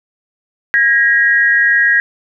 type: tone pair together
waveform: sine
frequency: 1638 / 1895.5 Hz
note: G#6 / A#6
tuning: -24 / +28 cents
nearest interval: minor third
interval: 252 cents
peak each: -11 dBFS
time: 0.74-2 s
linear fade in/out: 0 ms
effects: none